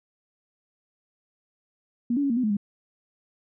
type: tone with pitch steps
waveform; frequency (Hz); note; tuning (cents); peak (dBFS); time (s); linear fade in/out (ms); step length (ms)
sine; 238.5 / 285.5 / 278.2 / 232.2 / 254.1 / 213.9 / 203.2; A#3 / D4 / C#4 / A#3 / B3 / A3 / G#3; +40 / -49 / +6 / -7 / +49 / -49 / -38; -21; 2.1-2.569; 5; 67
effects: none